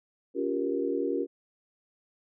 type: chord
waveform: sine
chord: G half-diminished seventh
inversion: second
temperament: just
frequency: 282.2 / 352.8 / 392 / 470.4 Hz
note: Db4 / F4 / G4 / Bb4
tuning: +31 / +18 / 0 / +16 cents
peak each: -32 dBFS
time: 0.34-1.27 s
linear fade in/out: 50 ms
effects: none